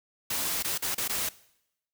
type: noise with dropouts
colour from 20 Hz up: white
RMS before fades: -30 dBFS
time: 0.3-1.29 s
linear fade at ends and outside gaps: 5 ms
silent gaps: 0.626-0.645 / 0.778-0.822 / 0.947-0.979 / 1.079-1.094 s
effects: noise-tail reverb RT60 0.8 s tail -20 dB re dry